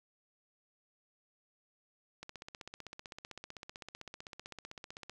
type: click train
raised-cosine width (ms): 0.2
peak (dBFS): -28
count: 46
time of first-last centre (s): 2.23-5.096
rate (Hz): 15.7
effects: 11-bit